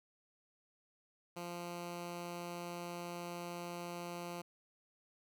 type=tone; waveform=10% pulse; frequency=173.8 Hz; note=F3; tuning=8 cents flat; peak=-34 dBFS; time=1.36-4.42 s; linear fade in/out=10 ms; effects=none